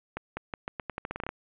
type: accelerating click train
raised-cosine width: 0.5 ms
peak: -18 dBFS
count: 14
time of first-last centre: 0.17-1.29 s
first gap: 200 ms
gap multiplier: 0.84
effects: resampled to 8000 Hz + 10-bit